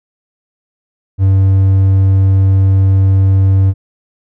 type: tone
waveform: triangle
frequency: 96.3 Hz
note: G2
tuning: 30 cents flat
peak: -4 dBFS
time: 1.18-3.74 s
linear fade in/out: 50 ms
effects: none